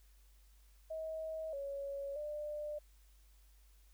sine tone with pitch steps, 637 / 558 / 597 Hz, D#5 / C#5 / D5, +41 / +11 / +28 cents, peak -39 dBFS, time 0.9-2.79 s, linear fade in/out 10 ms, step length 630 ms, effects added 50 Hz sine -61 dBFS peak until 3.93 s + white hiss -72 dBFS RMS until 3.93 s

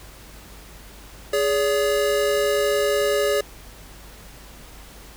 square tone pair together, 414.4 / 570 Hz, G#4 / C#5, -4 / +48 cents, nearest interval tritone, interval 552 cents, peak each -22 dBFS, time 1.33-3.41 s, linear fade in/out 5 ms, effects added 50 Hz sine -44 dBFS peak until 5.16 s + pink hiss -45 dBFS RMS until 5.16 s

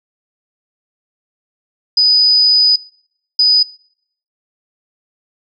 sine tone bursts at uneven times, 4978 Hz, D#8, in tune, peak -7 dBFS, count 2, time 1.97-2.76 / 3.39-3.63 s, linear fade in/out 5 ms, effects noise-tail reverb RT60 0.7 s tail -24 dB re dry

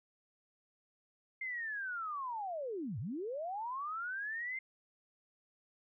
sine linear two-way sweep, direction down then up, 2111 to 92.5 to 2111 Hz, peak -37 dBFS, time 1.41-4.59 s, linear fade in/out 5 ms, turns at 2.99 s, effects none

